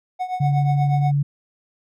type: tone with tremolo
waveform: triangle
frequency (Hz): 736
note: F#5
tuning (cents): -9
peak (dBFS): -18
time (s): 0.19-1.12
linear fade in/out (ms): 20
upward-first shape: triangle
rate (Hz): 8.3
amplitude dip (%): 85
type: tone with pitch glide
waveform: sine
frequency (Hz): 141.7 to 142.77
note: C#3 to D3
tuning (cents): +38 to -49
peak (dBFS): -16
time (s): 0.4-1.23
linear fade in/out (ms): 10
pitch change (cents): +13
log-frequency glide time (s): 0.96-1.06
effects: none